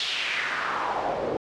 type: noise with band-pass filter sweep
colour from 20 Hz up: pink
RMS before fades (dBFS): -28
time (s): 0-1.37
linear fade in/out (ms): 2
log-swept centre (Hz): 3800 to 430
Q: 2.7
effects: low-pass 6000 Hz 12 dB/octave